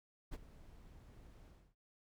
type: noise with ADSR envelope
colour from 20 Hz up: brown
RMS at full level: -41 dBFS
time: 0.31-1.75 s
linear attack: 26 ms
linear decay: 34 ms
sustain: -17 dB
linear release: 270 ms
effects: none